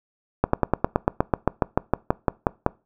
slowing click train, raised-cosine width 1 ms, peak -3 dBFS, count 17, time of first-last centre 0.44-2.664 s, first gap 94 ms, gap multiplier 1.05, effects noise-tail reverb RT60 0.3 s tail -23 dB re dry

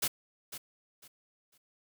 white noise with echo, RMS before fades -30 dBFS, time 0.02-0.08 s, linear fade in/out 10 ms, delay 500 ms, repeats 3, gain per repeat -12 dB, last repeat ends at 1.58 s, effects none

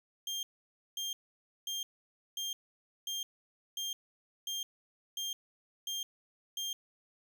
30% pulse tone bursts, 3200 Hz, G7, 35 cents sharp, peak -32 dBFS, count 10, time 0.27-6.73 s, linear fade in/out 2 ms, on 160 ms, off 540 ms, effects none

